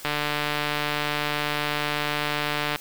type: click train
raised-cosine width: 0.3 ms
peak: -9 dBFS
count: 402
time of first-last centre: 0.05-2.759 s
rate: 148 Hz
effects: white hiss -43 dBFS RMS until 2.8 s